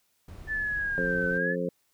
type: noise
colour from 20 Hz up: brown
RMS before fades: -43 dBFS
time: 0.28-1.38 s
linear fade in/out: 5 ms
type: linear two-way sweep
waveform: sine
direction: down then up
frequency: 1760 to 1515 to 1756 Hz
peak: -27 dBFS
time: 0.47-1.56 s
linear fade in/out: 50 ms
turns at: 1.29 s
type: harmonic tone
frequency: 88.2 Hz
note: F2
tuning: 18 cents sharp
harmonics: 2 / 3 / 4 / 5 / 6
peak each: -32 / -36 / -38 / -33 / -32 dBFS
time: 0.98-1.69 s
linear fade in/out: 0 ms
effects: white hiss -71 dBFS RMS until 1.93 s